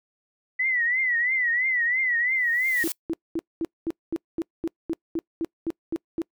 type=tone with vibrato; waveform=sine; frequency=1975.5 Hz; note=B6; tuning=in tune; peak=-21 dBFS; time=0.59-2.84 s; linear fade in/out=10 ms; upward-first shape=triangle; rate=3 Hz; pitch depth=130 cents each way
type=noise with exponential growth; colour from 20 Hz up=blue; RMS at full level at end=-28 dBFS; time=2.27-2.92 s; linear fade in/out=1 ms; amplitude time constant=140 ms
type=tone bursts; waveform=sine; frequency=329.6 Hz; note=E4; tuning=in tune; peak=-23 dBFS; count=14; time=2.84-6.218 s; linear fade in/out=0 ms; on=37 ms; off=220 ms
effects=noise-tail reverb RT60 0.1 s tail -25 dB re dry